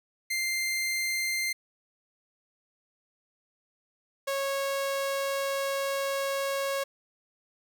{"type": "tone pair in turn", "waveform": "sawtooth", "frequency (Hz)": [2093, 550.2], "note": ["C7", "C#5"], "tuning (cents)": [0, -13], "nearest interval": "octave + major seventh", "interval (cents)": 2313, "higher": "first", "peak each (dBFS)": -24, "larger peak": "neither", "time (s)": [[0.3, 1.53], [4.27, 6.84]], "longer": "second", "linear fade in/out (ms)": 10, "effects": []}